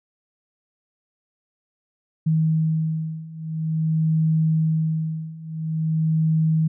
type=beating tone pair; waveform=sine; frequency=158.7 / 159.18 Hz; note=D#3 / D#3; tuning=+35 / +40 cents; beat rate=0.48 Hz; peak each=-23 / -21 dBFS; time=2.26-6.68 s; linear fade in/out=10 ms; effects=none